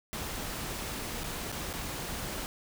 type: noise with dropouts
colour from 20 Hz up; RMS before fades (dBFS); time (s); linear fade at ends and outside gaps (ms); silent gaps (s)
pink; -37; 0.13-2.46; 0; 1.235-1.241 / 1.518-1.525 / 1.73-1.737
effects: none